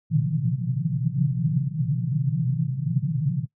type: band-pass noise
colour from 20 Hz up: white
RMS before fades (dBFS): -24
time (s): 0.1-3.46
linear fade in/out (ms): 20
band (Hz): 120 to 170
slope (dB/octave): 96
effects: noise-tail reverb RT60 0.1 s tail -19 dB re dry